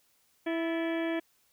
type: harmonic tone with a mistuned harmonic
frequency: 329.6 Hz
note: E4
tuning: in tune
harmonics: 1 / 2 / 3 / 4 / 5 / 6 / 7 / 8 / 9 / 10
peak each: -30 / -35 / -45 / -49 / -41 / -47 / -43 / -53 / -54 / -49 dBFS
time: 0.46-1.2 s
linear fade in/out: 10 ms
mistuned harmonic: 5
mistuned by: +78 cents
effects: white hiss -69 dBFS RMS until 1.52 s